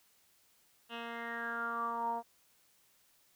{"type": "tone with low-pass filter sweep", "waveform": "10% pulse", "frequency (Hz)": 233.1, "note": "A#3", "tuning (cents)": 0, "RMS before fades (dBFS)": -38, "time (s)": [0.89, 2.23], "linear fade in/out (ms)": 50, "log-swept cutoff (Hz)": [2800, 810], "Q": 8.5, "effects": ["white hiss -69 dBFS RMS until 3.35 s"]}